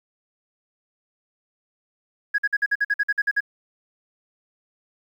sine tone bursts, 1661.2 Hz, G#6, in tune, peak -16 dBFS, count 12, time 2.34-3.406 s, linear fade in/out 10 ms, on 43 ms, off 50 ms, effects tanh soft clip ceiling -14 dBFS + 9-bit

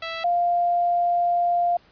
10% pulse / sine tone pair in turn, 659.3 / 698.5 Hz, E5 / F5, 0 / 0 cents, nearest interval minor second, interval 100 cents, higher second, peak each -20 / -18 dBFS, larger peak second, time 0.02-0.24 / 0.24-1.77 s, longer second, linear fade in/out 5 ms, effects pink hiss -56 dBFS RMS until 1.91 s + resampled to 11025 Hz

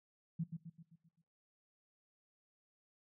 sine tone with echo, 165.4 Hz, E3, 6 cents sharp, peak -34 dBFS, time 0.39-0.44 s, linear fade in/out 10 ms, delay 130 ms, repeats 6, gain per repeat -6 dB, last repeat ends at 1.22 s, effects noise-tail reverb RT60 0.6 s tail -21 dB re dry

